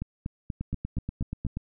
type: two click trains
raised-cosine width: 5 ms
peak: -19 / -19 dBFS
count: 9 / 7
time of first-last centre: 0.61-1.57 / 0.02-1.466 s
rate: 8.33 / 4.15 Hz
effects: none